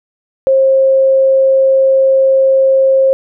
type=tone; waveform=sine; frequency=534 Hz; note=C5; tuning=35 cents sharp; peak=-6 dBFS; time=0.47-3.13 s; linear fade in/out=0 ms; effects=none